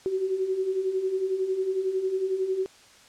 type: beating tone pair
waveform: sine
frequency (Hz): 370 / 381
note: F#4 / G4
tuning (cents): 0 / -49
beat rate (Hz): 11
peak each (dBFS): -32 / -25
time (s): 0.06-2.66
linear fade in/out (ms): 0
effects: white hiss -53 dBFS RMS until 3.08 s + low-pass 7000 Hz 12 dB/octave